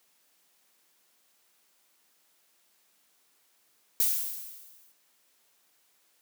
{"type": "noise with exponential decay", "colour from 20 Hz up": "violet", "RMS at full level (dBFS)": -23, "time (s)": [4, 4.92], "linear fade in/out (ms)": 2, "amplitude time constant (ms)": 200, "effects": ["white hiss -68 dBFS RMS until 6.21 s", "high-pass 200 Hz 12 dB/octave"]}